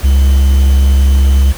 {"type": "tone with quantisation", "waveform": "triangle", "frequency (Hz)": 67.6, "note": "C#2", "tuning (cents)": -43, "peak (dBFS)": -3, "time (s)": [0.03, 1.53], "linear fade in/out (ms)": 20, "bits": 5, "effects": ["pink hiss -29 dBFS RMS until 1.57 s"]}